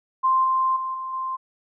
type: tone with level steps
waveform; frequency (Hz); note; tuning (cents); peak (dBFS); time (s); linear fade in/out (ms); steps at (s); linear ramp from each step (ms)
sine; 1046.5; C6; 0; -16 / -18 / -25 / -28 / -25; 0.23-1.37; 20; 0.44 / 0.76 / 0.94 / 1.13; 5
effects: none